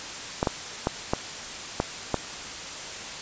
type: clicks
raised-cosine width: 1 ms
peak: -8 dBFS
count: 6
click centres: 0.429 / 0.472 / 0.871 / 1.135 / 1.801 / 2.143 s
effects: white hiss -36 dBFS RMS until 3.21 s + resampled to 16000 Hz